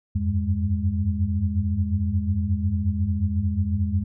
sine tone cluster, 85 / 93.4 / 98.9 / 205.4 Hz, F2 / F#2 / G2 / G#3, -46 / +17 / +16 / -19 cents, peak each -24 / -27 / -28 / -27 dBFS, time 0.15-4.04 s, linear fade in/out 10 ms, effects none

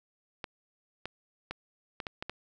clicks, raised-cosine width 0.3 ms, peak -20 dBFS, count 7, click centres 0.442 / 1.056 / 1.51 / 2.002 / 2.068 / 2.225 / 2.296 s, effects none

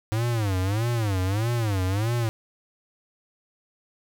square tone with vibrato, 105.2 Hz, G#2, 23 cents sharp, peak -23 dBFS, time 0.12-2.29 s, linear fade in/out 0 ms, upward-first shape sine, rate 1.6 Hz, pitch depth 230 cents each way, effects none

